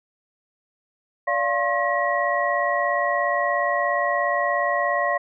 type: tone cluster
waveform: sine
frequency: 579 / 696 / 1073 / 1909 Hz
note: D5 / F5 / C6 / A#6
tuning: -25 / -6 / +43 / +41 cents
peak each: -25 dBFS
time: 1.27-5.18 s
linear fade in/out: 10 ms
effects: none